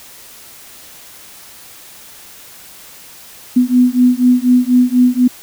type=beating tone pair; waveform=sine; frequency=246.9 / 251 Hz; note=B3 / B3; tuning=0 / +28 cents; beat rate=4.1 Hz; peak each=-11 dBFS; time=3.56-5.28 s; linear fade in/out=10 ms; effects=white hiss -38 dBFS RMS until 5.42 s